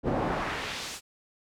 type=noise with band-pass filter sweep; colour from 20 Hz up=brown; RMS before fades=-31 dBFS; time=0.03-1.01 s; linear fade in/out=50 ms; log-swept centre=390 to 8200 Hz; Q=0.94; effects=none